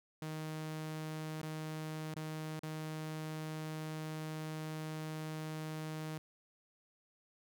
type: tone with dropouts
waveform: sawtooth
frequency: 156.3 Hz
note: D#3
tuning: 8 cents sharp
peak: -36 dBFS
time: 0.22-6.18 s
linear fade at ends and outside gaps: 2 ms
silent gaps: 1.416-1.43 / 2.142-2.162 / 2.593-2.633 s
effects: none